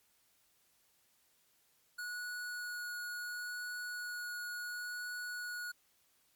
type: tone with vibrato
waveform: square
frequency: 1458 Hz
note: F#6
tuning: 26 cents flat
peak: -40 dBFS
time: 1.98-5.72 s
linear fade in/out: 10 ms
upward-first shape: sine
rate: 0.71 Hz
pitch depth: 9 cents each way
effects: white hiss -72 dBFS RMS until 6.35 s + MP3 96 kbps